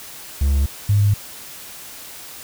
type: tone pair in turn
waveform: triangle / sine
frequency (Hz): 70 / 102.4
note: C#2 / G#2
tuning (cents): +18 / -24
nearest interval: perfect fifth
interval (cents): 658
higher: second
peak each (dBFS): -12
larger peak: neither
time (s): 0.41-0.66 / 0.89-1.14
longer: neither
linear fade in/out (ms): 5
effects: white hiss -37 dBFS RMS until 2.43 s